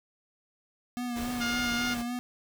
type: tone with vibrato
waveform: square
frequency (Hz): 241.8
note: B3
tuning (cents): -36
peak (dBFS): -32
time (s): 0.97-2.19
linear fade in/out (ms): 0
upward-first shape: sine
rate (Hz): 3.6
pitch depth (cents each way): 36
type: noise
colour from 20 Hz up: pink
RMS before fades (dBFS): -40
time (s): 1.15-2.03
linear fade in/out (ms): 20
type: harmonic tone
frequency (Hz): 710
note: F5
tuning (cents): +28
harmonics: 2 / 3 / 4 / 5 / 6 / 7 / 8 / 9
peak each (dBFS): -32 / -36 / -38 / -40 / -42 / -43 / -44 / -45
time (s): 1.4-1.95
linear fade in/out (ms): 20
effects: none